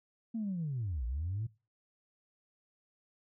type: linear two-way sweep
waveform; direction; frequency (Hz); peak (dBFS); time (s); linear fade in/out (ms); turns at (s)
sine; down then up; 233.1 to 55 to 117.1; -32; 0.34-1.47; 10; 1.05
effects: noise-tail reverb RT60 0.3 s tail -21 dB re dry + tanh soft clip ceiling -29 dBFS